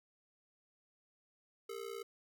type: ring-modulated tone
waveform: square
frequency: 430 Hz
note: A4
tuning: 40 cents flat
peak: -40 dBFS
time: 1.69-2.03 s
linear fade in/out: 5 ms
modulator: 29.9 Hz
effects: none